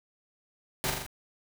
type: noise with echo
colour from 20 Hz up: pink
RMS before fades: -30 dBFS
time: 0.84-0.9 s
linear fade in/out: 0 ms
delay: 41 ms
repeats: 4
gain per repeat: -3 dB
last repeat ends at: 1.064 s
effects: none